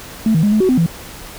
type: tone with pitch steps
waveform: sine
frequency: 220.6 / 159.6 / 207.1 / 215 / 374.4 / 255.4 / 166.8 Hz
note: A3 / D#3 / G#3 / A3 / F#4 / C4 / E3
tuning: +5 / +44 / -5 / -40 / +20 / -42 / +21 cents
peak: -9 dBFS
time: 0.26-0.862 s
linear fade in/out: 2 ms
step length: 86 ms
effects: tanh soft clip ceiling -6 dBFS + pink hiss -34 dBFS RMS until 1.38 s